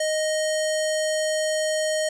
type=tone with low-pass filter; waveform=square; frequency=622.3 Hz; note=D#5; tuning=in tune; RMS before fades=-24 dBFS; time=0-2.09 s; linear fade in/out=5 ms; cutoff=8000 Hz; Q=2.6; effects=none